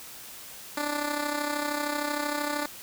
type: tone with amplitude modulation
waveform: 10% pulse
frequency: 293.7 Hz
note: D4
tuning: in tune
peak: -17 dBFS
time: 0.77-2.66 s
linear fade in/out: 5 ms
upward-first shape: sine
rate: 33 Hz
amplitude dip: 60%
effects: white hiss -44 dBFS RMS until 2.82 s